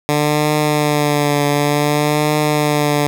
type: tone with vibrato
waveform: 10% pulse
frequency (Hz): 147.8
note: D3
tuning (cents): +11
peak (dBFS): -5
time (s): 0.09-3.07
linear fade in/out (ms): 0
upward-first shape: triangle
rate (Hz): 0.55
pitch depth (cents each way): 40
effects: none